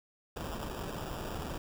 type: noise with sample-and-hold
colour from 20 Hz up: pink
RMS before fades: -39 dBFS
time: 0.36-1.58 s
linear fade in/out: 5 ms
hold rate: 2100 Hz
effects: none